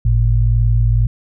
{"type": "tone pair together", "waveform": "sine", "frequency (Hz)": [51.42, 113.2], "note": ["G#1", "A2"], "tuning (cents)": [-17, 50], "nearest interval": "octave + major second", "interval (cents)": 1367, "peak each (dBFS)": -13, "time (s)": [0.05, 1.07], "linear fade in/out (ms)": 5, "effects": []}